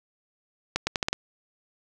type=accelerating click train; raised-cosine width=0.2 ms; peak=-7 dBFS; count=6; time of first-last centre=0.76-1.13 s; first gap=110 ms; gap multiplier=0.8; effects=none